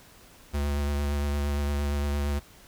square tone with vibrato, 72 Hz, D2, 34 cents flat, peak -26 dBFS, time 0.53-2.4 s, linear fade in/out 20 ms, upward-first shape triangle, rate 8.7 Hz, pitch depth 25 cents each way, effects pink hiss -53 dBFS RMS until 2.67 s

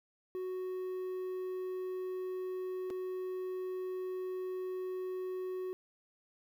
triangle tone with dropouts, 370 Hz, F#4, in tune, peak -34 dBFS, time 0.35-5.73 s, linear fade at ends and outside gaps 0 ms, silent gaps 2.902-2.907 s, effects 11-bit

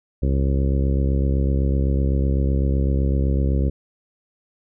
harmonic tone, 67.9 Hz, C#2, 35 cents flat, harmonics 1 / 2 / 3 / 4 / 5 / 6 / 7 / 8, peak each -18 / -24 / -28 / -30 / -32 / -34 / -35 / -36 dBFS, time 0.22-3.7 s, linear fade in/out 10 ms, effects none

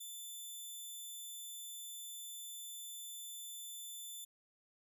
10% pulse tone, 3520 Hz, A7, in tune, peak -38 dBFS, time 0-4.25 s, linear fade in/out 10 ms, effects none

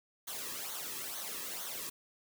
white noise with flanger, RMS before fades -41 dBFS, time 0.27-1.9 s, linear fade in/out 10 ms, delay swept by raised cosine 0.39 to 1.39 ms, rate 2.2 Hz, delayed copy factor -0.7, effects none

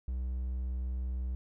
triangle tone, 63 Hz, B1, 35 cents sharp, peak -30 dBFS, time 0.08-1.35 s, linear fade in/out 0 ms, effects none

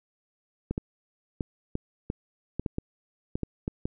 clicks, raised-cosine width 3 ms, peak -16 dBFS, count 12, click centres 0.71 / 0.779 / 1.408 / 1.754 / 2.101 / 2.596 / 2.662 / 2.784 / 3.355 / 3.433 / 3.679 / 3.855 s, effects none

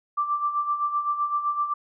sine tone with tremolo, 1174.7 Hz, D6, in tune, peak -20 dBFS, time 0.17-1.74 s, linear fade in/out 10 ms, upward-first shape sine, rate 7.8 Hz, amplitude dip 65%, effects none

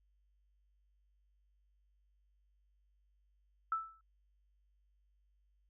sine tone with exponential decay, 1318.5 Hz, E6, in tune, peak -29 dBFS, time 3.72-4.01 s, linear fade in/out 2 ms, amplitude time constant 63 ms, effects added 50 Hz sine -70 dBFS peak until 5.69 s

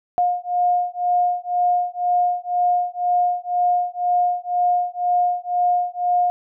sine beating tone pair, 712 / 714 Hz, F5 / F5, +33 / +38 cents, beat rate 2 Hz, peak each -20 dBFS, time 0.18-6.3 s, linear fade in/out 0 ms, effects none

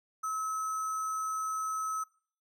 sine tone with sample-and-hold, 1290 Hz, E6, 38 cents flat, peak -31 dBFS, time 0.23-2.04 s, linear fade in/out 10 ms, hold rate 7350 Hz, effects noise-tail reverb RT60 0.5 s tail -22 dB re dry + low-pass 12000 Hz 12 dB/octave

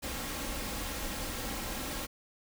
pink noise with comb filter, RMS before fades -37 dBFS, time 0.02-2.07 s, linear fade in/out 20 ms, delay 3.7 ms, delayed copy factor +0.5, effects none

